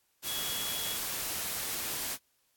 sine tone in noise, 3353 Hz, G#7, 16 cents sharp, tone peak -37 dBFS, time 0.24-0.98 s, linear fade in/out 50 ms, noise white, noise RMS -35 dBFS, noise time 0.22-2.18 s, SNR -5 dB, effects white hiss -73 dBFS RMS until 2.56 s + AAC 64 kbps

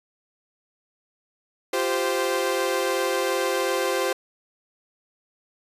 sawtooth chord, F suspended second, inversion none, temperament equal with one note detuned, 349.2 / 392 / 520.2 Hz, F4 / G4 / C5, 0 / 0 / -10 cents, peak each -25 / -23 / -21 dBFS, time 1.73-4.13 s, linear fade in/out 5 ms, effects resampled to 32000 Hz

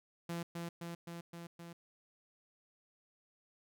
sawtooth tone with echo, 170 Hz, F3, 46 cents flat, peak -34 dBFS, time 0.29-0.43 s, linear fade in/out 5 ms, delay 260 ms, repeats 5, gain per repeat -2 dB, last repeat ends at 1.73 s, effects none

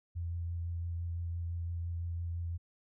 sine tone with vibrato, 85.2 Hz, F2, 42 cents flat, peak -34 dBFS, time 0.15-2.58 s, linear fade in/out 20 ms, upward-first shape triangle, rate 5.9 Hz, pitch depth 19 cents each way, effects none

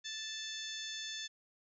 harmonic tone with a mistuned harmonic, 880 Hz, A5, in tune, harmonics 2 / 3 / 4 / 5 / 6 / 7 / 8, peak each -47 / -53 / -43 / -50 / -50 / -49 / -55 dBFS, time 0.04-1.28 s, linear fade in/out 20 ms, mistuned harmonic 7, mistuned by +52 cents, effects none

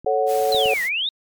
clicks, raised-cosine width 3 ms, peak -24 dBFS, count 3, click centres 0.046 / 0.547 / 0.658 s
sine chord, F# minor, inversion first, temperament equal, 440 / 554.4 / 740 Hz, A4 / C#5 / F#5, 0 / 0 / 0 cents, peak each -21 dBFS, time 0.06-0.74 s, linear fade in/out 5 ms
white noise, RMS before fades -35 dBFS, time 0.26-0.9 s, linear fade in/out 50 ms
sine exponential two-way sweep, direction down then up, 4184 to 1864.7 to 3828 Hz, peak -20 dBFS, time 0.52-1.09 s, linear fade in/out 2 ms, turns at 0.83 s
effects MP3 96 kbps

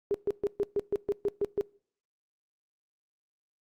sine tone bursts, 406.5 Hz, G#4, 37 cents flat, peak -24 dBFS, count 10, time 0.11-1.61 s, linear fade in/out 0 ms, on 33 ms, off 130 ms, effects noise-tail reverb RT60 0.5 s tail -23 dB re dry + Opus 48 kbps

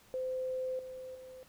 sine tone with level steps, 515 Hz, C5, 28 cents flat, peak -33 / -42 / -47 dBFS, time 0.14-1.43 s, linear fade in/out 0 ms, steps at 0.79 / 1.15 s, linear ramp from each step 2 ms, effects pink hiss -62 dBFS RMS until 1.48 s

